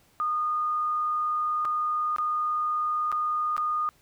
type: tone with dropouts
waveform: sine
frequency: 1226 Hz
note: D#6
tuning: 26 cents flat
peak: -24 dBFS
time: 0.2-3.89 s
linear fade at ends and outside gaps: 0 ms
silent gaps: 1.649-1.653 / 2.162-2.184 / 3.117-3.125 / 3.566-3.579 s
effects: pink hiss -62 dBFS RMS until 4.01 s